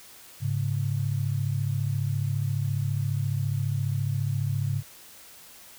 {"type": "tone pair together", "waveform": "sine", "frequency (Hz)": [104, 138.59], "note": ["G#2", "C#3"], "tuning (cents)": [3, 0], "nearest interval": "perfect fourth", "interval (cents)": 497, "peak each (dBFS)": -27, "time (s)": [0.4, 4.83], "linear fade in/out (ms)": 50, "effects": ["white hiss -49 dBFS RMS until 5.78 s"]}